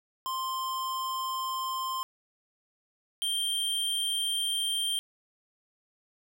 square tone pair in turn, 1046.5 / 3167 Hz, C6 / G7, 0 / +17 cents, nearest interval octave + perfect fifth, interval 1917 cents, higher second, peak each -31 / -28 dBFS, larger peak second, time 0.26-2.03 / 3.22-4.99 s, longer neither, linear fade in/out 0 ms, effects none

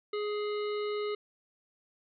harmonic tone, 417.7 Hz, G#4, 10 cents sharp, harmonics 1 / 3 / 5 / 7 / 9 / 10, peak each -31 / -41 / -45 / -48 / -50 / -51 dBFS, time 0.13-1.15 s, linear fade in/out 5 ms, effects none

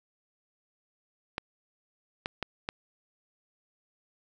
clicks, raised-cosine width 0.3 ms, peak -15 dBFS, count 4, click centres 1.381 / 2.259 / 2.427 / 2.689 s, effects none

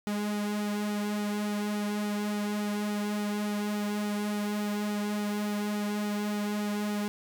sawtooth tone with flanger, 207.7 Hz, G#3, in tune, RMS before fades -31 dBFS, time 0.07-7.08 s, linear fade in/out 0 ms, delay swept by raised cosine 1.8 to 3.2 ms, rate 3.5 Hz, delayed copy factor -0.7, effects none

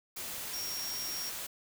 sine tone in noise, 5588 Hz, F8, in tune, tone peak -37 dBFS, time 0.53-1.3 s, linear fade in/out 10 ms, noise white, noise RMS -40 dBFS, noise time 0.16-1.47 s, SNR 0 dB, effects none

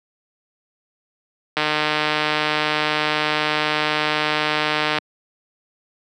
click train, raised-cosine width 0.3 ms, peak -3 dBFS, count 520, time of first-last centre 1.57-4.984 s, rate 152 Hz, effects high-pass 200 Hz 12 dB/octave

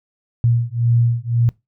sine beating tone pair, 117.2 / 119.1 Hz, A#2 / A#2, +10 / +38 cents, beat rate 1.9 Hz, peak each -17 dBFS, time 0.44-1.49 s, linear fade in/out 0 ms, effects noise-tail reverb RT60 0.2 s tail -22 dB re dry

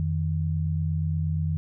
sine tone pair together, 87.9 / 156.44 Hz, F2 / D#3, +12 / +10 cents, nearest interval minor seventh, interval 998 cents, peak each -26 dBFS, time 0-1.57 s, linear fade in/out 0 ms, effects none

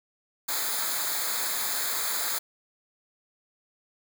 white noise with comb filter, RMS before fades -29 dBFS, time 0.48-2.39 s, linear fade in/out 10 ms, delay 0.35 ms, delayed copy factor -0.85, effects none

